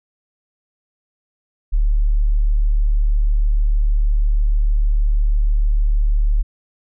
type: tone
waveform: sine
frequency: 36.83 Hz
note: D1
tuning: 6 cents sharp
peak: -12 dBFS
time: 1.72-6.43 s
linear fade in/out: 20 ms
effects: none